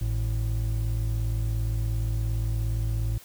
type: tone pair together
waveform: triangle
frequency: 52.79 / 110 Hz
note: G#1 / A2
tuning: +29 / 0 cents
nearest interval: octave + minor second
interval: 1271 cents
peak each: -25 dBFS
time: 0.01-3.18 s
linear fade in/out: 5 ms
effects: white hiss -50 dBFS RMS until 3.24 s